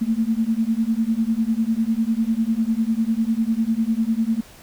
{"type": "beating tone pair", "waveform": "sine", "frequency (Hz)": [220.2, 230.2], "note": ["A3", "A#3"], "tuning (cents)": [2, -22], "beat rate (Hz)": 10, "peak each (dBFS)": -21, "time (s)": [0.01, 4.41], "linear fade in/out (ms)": 10, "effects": ["pink hiss -46 dBFS RMS until 4.62 s"]}